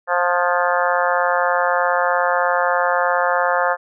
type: harmonic tone with a mistuned harmonic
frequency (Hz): 176.8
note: F3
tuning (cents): +22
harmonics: 3 / 4 / 5 / 6 / 7 / 8 / 9 / 10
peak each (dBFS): -21 / -22 / -23 / -24 / -24 / -25 / -26 / -26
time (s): 0.07-3.77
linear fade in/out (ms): 50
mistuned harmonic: 10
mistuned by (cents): -34
effects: none